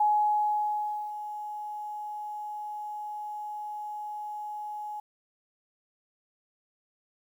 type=tone with ADSR envelope; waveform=sine; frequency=841 Hz; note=G#5; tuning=22 cents sharp; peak=-20 dBFS; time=0-5 s; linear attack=6 ms; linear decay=1100 ms; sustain=-14 dB; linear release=4 ms; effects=10-bit